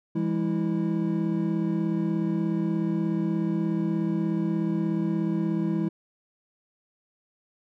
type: tone cluster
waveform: triangle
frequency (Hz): 166.9 / 203.6 / 327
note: E3 / G#3 / E4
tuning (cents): +22 / -34 / -14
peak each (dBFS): -26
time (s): 0.15-5.89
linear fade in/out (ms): 10
effects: none